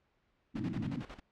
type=band-pass noise; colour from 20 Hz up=white; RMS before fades=-37 dBFS; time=0.54-1.03 s; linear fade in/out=20 ms; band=100 to 320 Hz; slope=96 dB/octave
type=noise with tremolo; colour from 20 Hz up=pink; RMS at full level=-45 dBFS; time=0.55-1.2 s; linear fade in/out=10 ms; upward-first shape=square; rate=11 Hz; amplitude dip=75%
effects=pink hiss -75 dBFS RMS until 1.31 s + low-pass 3000 Hz 12 dB/octave